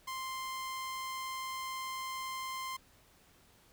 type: tone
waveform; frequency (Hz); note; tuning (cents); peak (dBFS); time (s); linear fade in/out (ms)
sawtooth; 1047; C6; +1; -34; 0.07-2.77; 10
effects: pink hiss -64 dBFS RMS until 3.72 s